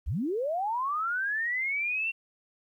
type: linear sweep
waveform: sine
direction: up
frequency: 41.15 to 2741 Hz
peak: -27 dBFS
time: 0.06-2.12 s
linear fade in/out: 20 ms
effects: 11-bit